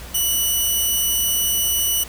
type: tone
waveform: 5% pulse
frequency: 2958 Hz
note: F#7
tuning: 1 cent flat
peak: -9 dBFS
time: 0.14-2.04 s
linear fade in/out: 10 ms
effects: added 60 Hz sine -37 dBFS peak until 2.08 s + pink hiss -38 dBFS RMS until 2.08 s